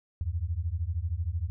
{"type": "beating tone pair", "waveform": "sine", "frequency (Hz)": [78.1, 91.1], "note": ["D#2", "F#2"], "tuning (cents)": [7, -26], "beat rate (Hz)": 13, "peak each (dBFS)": -31, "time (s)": [0.21, 1.5], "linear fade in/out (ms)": 0, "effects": []}